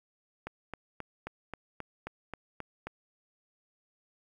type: click train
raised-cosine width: 0.5 ms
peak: -23 dBFS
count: 10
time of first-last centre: 0.47-2.87 s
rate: 3.75 Hz
effects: 9-bit